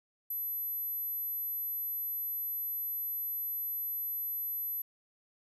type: tone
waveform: sine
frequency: 12000 Hz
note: F#9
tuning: 23 cents sharp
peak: -33 dBFS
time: 0.3-4.82 s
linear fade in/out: 5 ms
effects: none